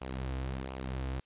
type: tone with flanger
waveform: sawtooth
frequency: 65.41 Hz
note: C2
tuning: in tune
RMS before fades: -37 dBFS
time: 0.01-1.2 s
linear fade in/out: 5 ms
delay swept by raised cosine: 0.52 to 5.32 ms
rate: 1.4 Hz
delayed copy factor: -0.55
effects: white hiss -72 dBFS RMS until 1.25 s + resampled to 8000 Hz